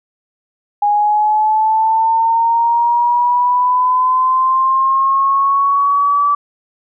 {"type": "linear sweep", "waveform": "sine", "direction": "up", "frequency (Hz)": [822, 1157], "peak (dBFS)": -10, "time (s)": [0.82, 6.35], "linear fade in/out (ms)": 5, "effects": []}